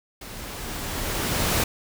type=noise with level ramp; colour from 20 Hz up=pink; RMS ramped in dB=-39 to -21 dBFS; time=0.21-1.64 s; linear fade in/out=5 ms; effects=none